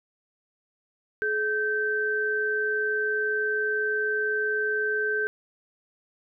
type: tone pair together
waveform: sine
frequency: 426.1 / 1552 Hz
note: G#4 / G6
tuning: +44 / -18 cents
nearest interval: octave + minor seventh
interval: 2238 cents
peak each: -28 / -25 dBFS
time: 1.22-5.27 s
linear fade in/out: 0 ms
effects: none